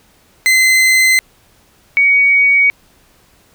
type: tone pair in turn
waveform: 40% pulse / sine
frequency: 2056 / 2248 Hz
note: C7 / C#7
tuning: -31 / +24 cents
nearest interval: major second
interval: 155 cents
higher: second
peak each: -7 dBFS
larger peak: neither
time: 0.46-1.19 / 1.97-2.7 s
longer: neither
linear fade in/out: 0 ms
effects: pink hiss -51 dBFS RMS until 3.54 s